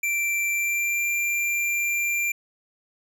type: tone with pitch glide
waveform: square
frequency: 2349 to 2374 Hz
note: D7 to D7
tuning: 0 to +18 cents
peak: -23 dBFS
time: 0.03-2.32 s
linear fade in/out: 5 ms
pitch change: +18 cents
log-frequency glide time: 0.52-1.06 s
effects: none